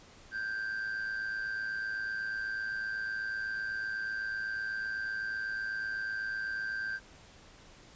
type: tone with amplitude modulation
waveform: triangle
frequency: 1568 Hz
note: G6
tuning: in tune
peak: -29 dBFS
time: 0.31-7 s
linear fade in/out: 50 ms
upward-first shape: sine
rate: 108 Hz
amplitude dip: 55%
effects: pink hiss -56 dBFS RMS until 7.95 s + resampled to 16000 Hz